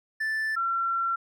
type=tone pair in turn; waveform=triangle / sine; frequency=1760 / 1360 Hz; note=A6 / F6; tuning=0 / -46 cents; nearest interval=major third; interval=446 cents; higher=first; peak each=-24 dBFS; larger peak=neither; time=0.2-0.56 / 0.56-1.16 s; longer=second; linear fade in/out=10 ms; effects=none